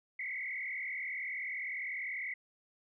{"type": "tone with frequency modulation", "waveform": "sine", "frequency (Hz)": 2106, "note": "C7", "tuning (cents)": 11, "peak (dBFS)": -36, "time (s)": [0.19, 2.34], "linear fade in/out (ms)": 5, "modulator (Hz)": 40.4, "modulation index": 3.3, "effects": []}